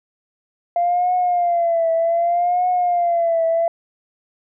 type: tone with vibrato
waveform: sine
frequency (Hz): 691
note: F5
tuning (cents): -19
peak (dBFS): -14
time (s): 0.76-3.68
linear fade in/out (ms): 2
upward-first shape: triangle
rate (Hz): 0.65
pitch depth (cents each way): 92
effects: tanh soft clip ceiling -10 dBFS